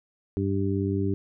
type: harmonic tone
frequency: 98 Hz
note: G2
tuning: in tune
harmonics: 1 / 2 / 3 / 4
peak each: -27 / -30 / -29 / -30 dBFS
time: 0.37-1.14 s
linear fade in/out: 0 ms
effects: none